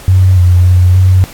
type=tone with pitch steps; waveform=sine; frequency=93.3 / 89.3 / 90.4 / 93 Hz; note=F#2 / F2 / F#2 / F#2; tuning=+15 / +39 / -40 / +9 cents; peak=-3 dBFS; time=0.08-1.24 s; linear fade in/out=0 ms; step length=290 ms; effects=pink hiss -32 dBFS RMS until 1.33 s + AAC 64 kbps